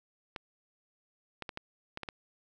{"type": "clicks", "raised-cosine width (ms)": 0.3, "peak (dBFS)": -22, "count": 7, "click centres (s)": [0.362, 1.423, 1.492, 1.574, 1.974, 2.033, 2.088], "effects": []}